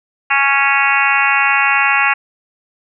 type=harmonic tone with a mistuned harmonic; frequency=277.2 Hz; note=C#4; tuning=in tune; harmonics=3 / 4 / 5 / 6 / 7 / 8 / 9 / 10; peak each=-19 / -19 / -19 / -19 / -19 / -19 / -19 / -19 dBFS; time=0.3-2.14 s; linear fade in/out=10 ms; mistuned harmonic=10; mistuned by=-20 cents; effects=none